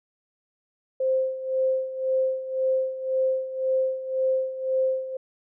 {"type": "tone with tremolo", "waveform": "sine", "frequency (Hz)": 523.3, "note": "C5", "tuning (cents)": 0, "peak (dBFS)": -19, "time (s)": [1, 5.17], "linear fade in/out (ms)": 5, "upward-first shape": "sine", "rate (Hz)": 1.9, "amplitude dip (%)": 75, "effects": []}